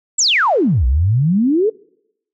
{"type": "exponential two-way sweep", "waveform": "sine", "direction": "down then up", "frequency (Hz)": [8100, 58.27, 460.7], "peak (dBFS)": -11, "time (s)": [0.18, 1.7], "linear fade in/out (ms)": 10, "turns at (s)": 0.86, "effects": ["noise-tail reverb RT60 0.8 s tail -26 dB re dry"]}